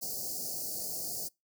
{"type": "band-stop noise", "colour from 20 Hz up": "white", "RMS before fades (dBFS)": -37, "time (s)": [0.01, 1.29], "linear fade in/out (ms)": 20, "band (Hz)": [770, 4400], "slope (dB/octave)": 96, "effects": ["noise-tail reverb RT60 0.2 s tail -24 dB re dry", "high-pass 100 Hz 12 dB/octave"]}